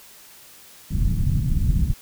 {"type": "low-pass noise", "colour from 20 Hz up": "pink", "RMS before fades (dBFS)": -20, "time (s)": [0.9, 1.94], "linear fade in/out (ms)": 20, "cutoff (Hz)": 180, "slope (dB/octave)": 24, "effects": ["white hiss -47 dBFS RMS until 2.01 s"]}